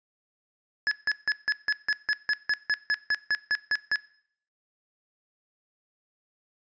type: tone bursts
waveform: square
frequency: 1705 Hz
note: G#6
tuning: 45 cents sharp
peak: -22 dBFS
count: 16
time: 0.87-3.958 s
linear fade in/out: 0 ms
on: 43 ms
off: 160 ms
effects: noise-tail reverb RT60 0.6 s tail -20 dB re dry + resampled to 16000 Hz